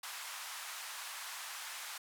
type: band-pass noise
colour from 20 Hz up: pink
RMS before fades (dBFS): -45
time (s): 0.03-1.98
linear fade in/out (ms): 5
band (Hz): 920 to 14000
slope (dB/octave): 24
effects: none